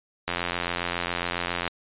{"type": "click train", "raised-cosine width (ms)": 0.3, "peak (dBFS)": -10, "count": 123, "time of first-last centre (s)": [0.28, 1.677], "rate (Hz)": 87.3, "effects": ["resampled to 8000 Hz"]}